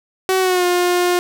sawtooth tone with pitch glide, 376.8 to 355.7 Hz, F#4 to F4, +32 to +32 cents, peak -10 dBFS, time 0.29-1.19 s, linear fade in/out 0 ms, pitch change -100 cents, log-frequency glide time 0.39-0.65 s, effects none

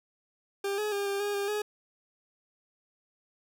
40% pulse tone with pitch steps, 398.1 / 422.4 / 402.4 / 398.1 / 409.6 / 401.3 / 419.6 Hz, G4 / G#4 / G4 / G4 / G#4 / G4 / G#4, +27 / +29 / +45 / +27 / -24 / +41 / +18 cents, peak -28 dBFS, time 0.64-1.62 s, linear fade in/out 5 ms, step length 140 ms, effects none

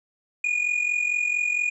triangle tone with amplitude modulation, 2447 Hz, D#7, 29 cents flat, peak -17 dBFS, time 0.44-1.7 s, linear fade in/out 5 ms, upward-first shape sine, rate 44.4 Hz, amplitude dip 70%, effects resampled to 24000 Hz

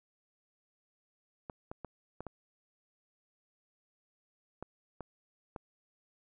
clicks, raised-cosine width 1 ms, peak -27 dBFS, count 8, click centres 1.498 / 1.715 / 1.847 / 2.206 / 2.267 / 4.626 / 5.007 / 5.562 s, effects none

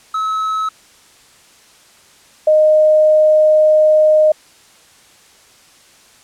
triangle / sine tone pair in turn, 1291 / 617.1 Hz, E6 / D#5, -37 / -14 cents, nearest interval octave + minor second, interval 1277 cents, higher first, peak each -14 / -7 dBFS, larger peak second, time 0.14-0.69 / 2.47-4.32 s, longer second, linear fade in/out 5 ms, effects white hiss -47 dBFS RMS until 6.23 s + low-pass 9000 Hz 12 dB/octave

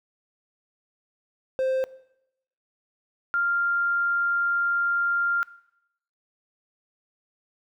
triangle / sine tone pair in turn, 523.3 / 1394.6 Hz, C5 / F6, 0 / -3 cents, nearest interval octave + perfect fourth, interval 1697 cents, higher second, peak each -20 / -21 dBFS, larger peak first, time 1.59-1.84 / 3.34-5.43 s, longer second, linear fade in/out 0 ms, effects noise-tail reverb RT60 0.8 s tail -19 dB re dry

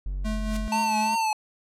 triangle tone, 47.03 Hz, F#1, 29 cents sharp, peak -25 dBFS, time 0.06-0.68 s, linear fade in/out 0 ms
square tone with tremolo, 215.8 Hz, A3, 33 cents flat, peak -28 dBFS, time 0.24-1.16 s, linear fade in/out 20 ms, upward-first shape sine, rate 4.3 Hz, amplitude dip 45%
white noise with exponential growth, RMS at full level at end -34 dBFS, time 0.43-0.57 s, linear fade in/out 5 ms, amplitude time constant 30 ms
square tone with vibrato, 884 Hz, A5, 8 cents sharp, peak -23 dBFS, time 0.72-1.33 s, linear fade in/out 2 ms, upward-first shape triangle, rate 2.9 Hz, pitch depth 65 cents each way
effects low-pass 10000 Hz 12 dB/octave

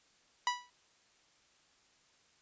sawtooth tone with exponential decay, 981 Hz, B5, 12 cents flat, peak -23 dBFS, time 0.47-0.7 s, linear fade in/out 1 ms, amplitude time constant 48 ms, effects white hiss -68 dBFS RMS until 2.41 s + resampled to 16000 Hz

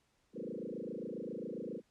sine tone with frequency modulation, 349.2 Hz, F4, in tune, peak -39 dBFS, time 0.33-1.82 s, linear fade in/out 50 ms, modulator 27.4 Hz, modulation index 6, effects pink hiss -75 dBFS RMS until 1.9 s + low-pass 9000 Hz 12 dB/octave

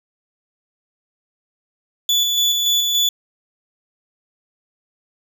35% pulse tone with tremolo, 3457 Hz, A7, 31 cents flat, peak -12 dBFS, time 2.09-3.09 s, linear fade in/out 2 ms, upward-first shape square, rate 3.5 Hz, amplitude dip 30%, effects none

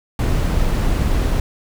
brown noise, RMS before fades -17 dBFS, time 0.19-1.4 s, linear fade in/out 2 ms, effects none

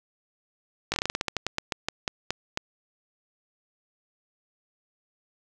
slowing click train, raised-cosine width 0.2 ms, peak -9 dBFS, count 18, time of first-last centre 0.92-2.574 s, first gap 19 ms, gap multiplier 1.18, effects none

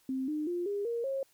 sine tone with pitch steps, 262.9 / 303.7 / 350.9 / 405.4 / 468.4 / 541.2 Hz, C4 / D#4 / F4 / G#4 / A#4 / C#5, +8 / -42 / +8 / -42 / +8 / -42 cents, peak -30 dBFS, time 0.09-1.23 s, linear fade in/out 2 ms, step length 190 ms, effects white hiss -67 dBFS RMS until 1.33 s + MP3 96 kbps

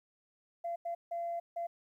sine tone bursts at uneven times, 684 Hz, F5, 36 cents flat, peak -33 dBFS, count 4, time 0.64-0.76 / 0.85-0.95 / 1.11-1.4 / 1.56-1.67 s, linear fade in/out 10 ms, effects tanh soft clip ceiling -30 dBFS + 12-bit

